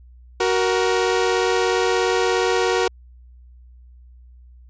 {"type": "tone pair together", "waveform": "sawtooth", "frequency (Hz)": [373, 470], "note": ["F#4", "A#4"], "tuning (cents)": [14, 14], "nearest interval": "major third", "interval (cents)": 400, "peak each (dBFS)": -16, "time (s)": [0.4, 2.88], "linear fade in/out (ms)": 5, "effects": ["added 61 Hz sine -43 dBFS peak until 4.69 s", "resampled to 16000 Hz"]}